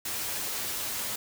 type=noise with comb filter; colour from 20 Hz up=white; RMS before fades=-33 dBFS; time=0.05-1.16 s; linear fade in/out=5 ms; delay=9.4 ms; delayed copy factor=+0.5; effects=none